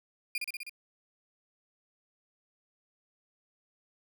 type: tone with echo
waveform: 35% pulse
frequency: 2416 Hz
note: D7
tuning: 48 cents sharp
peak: -28 dBFS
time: 0.35-0.38 s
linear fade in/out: 2 ms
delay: 63 ms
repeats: 5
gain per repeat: -2 dB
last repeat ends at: 0.695 s
effects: none